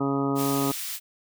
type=harmonic tone; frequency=138.59 Hz; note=C#3; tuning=in tune; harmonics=1 / 2 / 3 / 4 / 5 / 6 / 7 / 8 / 9; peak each=-31 / -25 / -30 / -37 / -36 / -38 / -37 / -42 / -33 dBFS; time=0-0.72 s; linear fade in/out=10 ms
type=high-pass noise; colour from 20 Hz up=white; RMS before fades=-33 dBFS; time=0.35-1 s; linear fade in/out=50 ms; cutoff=1900 Hz; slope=12 dB/octave
effects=none